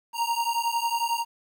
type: beating tone pair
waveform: square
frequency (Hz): 926 / 937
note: A#5 / A#5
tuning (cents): -12 / +9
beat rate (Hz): 11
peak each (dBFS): -28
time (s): 0.13-1.25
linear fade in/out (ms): 50
effects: 10-bit